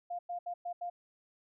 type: tone bursts at uneven times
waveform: sine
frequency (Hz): 702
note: F5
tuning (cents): +9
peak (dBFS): -35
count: 5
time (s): 0.1-0.19 / 0.29-0.39 / 0.46-0.54 / 0.65-0.73 / 0.81-0.9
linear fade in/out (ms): 10
effects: none